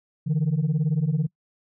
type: beating tone pair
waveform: sine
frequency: 144.6 / 162.6 Hz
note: D3 / E3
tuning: -27 / -23 cents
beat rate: 18 Hz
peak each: -21 dBFS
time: 0.26-1.27 s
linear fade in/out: 20 ms
effects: noise-tail reverb RT60 0.1 s tail -25 dB re dry + tanh soft clip ceiling -17 dBFS